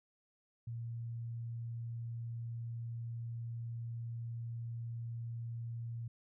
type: tone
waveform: sine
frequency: 116.54 Hz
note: A#2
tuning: in tune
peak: -39 dBFS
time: 0.67-6.08 s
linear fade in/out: 5 ms
effects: none